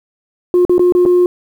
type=tone with dropouts; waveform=sine; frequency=357 Hz; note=F4; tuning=38 cents sharp; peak=-5 dBFS; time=0.54-1.26 s; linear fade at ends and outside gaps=1 ms; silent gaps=0.651-0.695 / 0.781-0.794 / 0.923-0.95 / 1.053-1.06 s; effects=tanh soft clip ceiling -5 dBFS + 7-bit